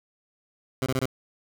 15% pulse tone bursts, 130.81 Hz, C3, in tune, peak -17 dBFS, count 4, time 0.82-1.056 s, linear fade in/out 2 ms, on 41 ms, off 24 ms, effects none

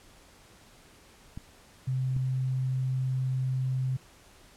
clicks, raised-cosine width 5 ms, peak -26 dBFS, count 2, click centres 1.375 / 2.165 s
sine tone, 130 Hz, C3, 11 cents flat, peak -26 dBFS, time 1.87-3.97 s, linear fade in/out 10 ms
effects pink hiss -56 dBFS RMS until 4.56 s + low-pass 11000 Hz 12 dB/octave

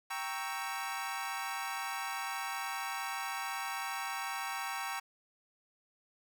25% pulse chord, G diminished seventh, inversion none, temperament equal, 784 / 932.3 / 1108.7 / 1318.5 Hz, G5 / Bb5 / Db6 / Fb6, 0 / 0 / 0 / 0 cents, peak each -37 / -38 / -38 / -40 dBFS, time 0.1-5 s, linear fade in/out 10 ms, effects none

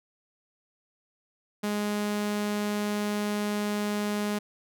sawtooth tone, 207.7 Hz, G#3, in tune, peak -23 dBFS, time 1.63-4.39 s, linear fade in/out 10 ms, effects none

